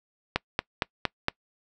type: click train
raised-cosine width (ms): 0.3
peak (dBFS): -7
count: 5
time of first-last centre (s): 0.36-1.284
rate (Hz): 4.33
effects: noise-tail reverb RT60 0.1 s tail -25 dB re dry